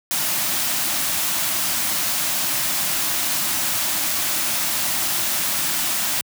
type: band-stop noise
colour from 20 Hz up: white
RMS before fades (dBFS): -22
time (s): 0.11-6.21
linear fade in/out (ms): 0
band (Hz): 370 to 550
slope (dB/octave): 96
effects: high-pass 100 Hz 12 dB/octave